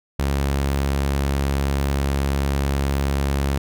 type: tone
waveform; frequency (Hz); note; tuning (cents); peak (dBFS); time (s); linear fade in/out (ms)
sawtooth; 69.3; C#2; 0; -15; 0.19-3.58; 5
effects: none